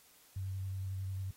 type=tone with vibrato; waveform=sine; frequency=95.4 Hz; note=G2; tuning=47 cents flat; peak=-36 dBFS; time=0.36-1.31 s; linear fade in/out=5 ms; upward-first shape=square; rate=11 Hz; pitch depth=14 cents each way; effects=white hiss -63 dBFS RMS until 1.36 s + AAC 48 kbps